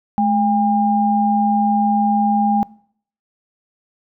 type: tone pair together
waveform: sine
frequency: 213.5 / 806 Hz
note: G#3 / G5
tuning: +48 / +48 cents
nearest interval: octave + major seventh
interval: 2300 cents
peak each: -16 dBFS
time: 0.18-2.63 s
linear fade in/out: 0 ms
effects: noise-tail reverb RT60 0.6 s tail -23 dB re dry